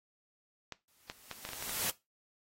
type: clicks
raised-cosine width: 0.2 ms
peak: -23 dBFS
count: 8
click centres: 0.723 / 1.099 / 1.313 / 1.451 / 1.49 / 1.533 / 1.625 / 1.694 s
type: noise with exponential growth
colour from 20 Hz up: white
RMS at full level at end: -32 dBFS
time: 0.88-1.9 s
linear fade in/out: 0 ms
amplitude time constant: 220 ms
effects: noise-tail reverb RT60 0.2 s tail -17 dB re dry + AAC 48 kbps